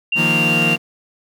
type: tone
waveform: sine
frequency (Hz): 2770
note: F7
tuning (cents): -15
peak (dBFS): -15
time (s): 0.12-0.76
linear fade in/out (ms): 5
type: chord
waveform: sawtooth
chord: Eb suspended second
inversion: none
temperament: equal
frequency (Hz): 155.56 / 174.61 / 233.1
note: Eb3 / F3 / Bb3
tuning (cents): 0 / 0 / 0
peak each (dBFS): -18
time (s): 0.15-0.78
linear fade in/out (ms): 50
effects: none